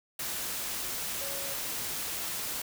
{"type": "tone in noise", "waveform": "sine", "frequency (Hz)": 554.4, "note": "C#5", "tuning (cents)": 0, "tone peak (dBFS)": -42, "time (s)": [1.21, 1.54], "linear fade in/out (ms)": 5, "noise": "white", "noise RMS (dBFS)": -35, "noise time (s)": [0.19, 2.62], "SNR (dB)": -10, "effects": []}